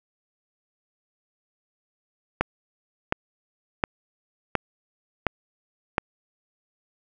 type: click train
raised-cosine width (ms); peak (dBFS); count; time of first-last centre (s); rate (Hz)
0.5; -5; 6; 2.41-5.981; 1.4
effects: none